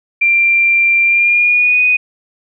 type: tone with pitch glide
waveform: sine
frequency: 2370 to 2486 Hz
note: D7 to D#7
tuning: +15 to -2 cents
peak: -8 dBFS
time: 0.21-1.97 s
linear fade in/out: 10 ms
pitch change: +83 cents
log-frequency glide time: 1.03-1.84 s
effects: none